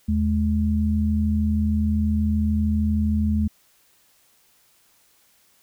sine tone pair together, 79.67 / 212.5 Hz, D#2 / G#3, +42 / +40 cents, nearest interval octave + perfect fourth, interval 1698 cents, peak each -21 dBFS, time 0.08-3.48 s, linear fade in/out 10 ms, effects white hiss -60 dBFS RMS until 5.62 s

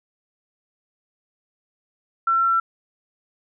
sine tone, 1351 Hz, E6, 42 cents sharp, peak -16 dBFS, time 2.27-2.6 s, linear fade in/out 5 ms, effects none

